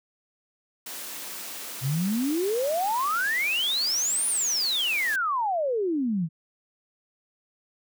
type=high-pass noise; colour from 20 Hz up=white; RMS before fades=-37 dBFS; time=0.86-5.16 s; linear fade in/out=5 ms; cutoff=180 Hz; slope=24 dB/octave
type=exponential two-way sweep; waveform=sine; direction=up then down; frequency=123.3 to 9850 to 152.8 Hz; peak=-23 dBFS; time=1.81-6.29 s; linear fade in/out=50 ms; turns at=4.27 s
effects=none